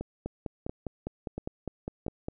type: two click trains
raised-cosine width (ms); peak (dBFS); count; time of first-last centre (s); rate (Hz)
2; -20 / -21; 11 / 4; 0.26-2.284 / 0.01-2.065; 4.94 / 1.46
effects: none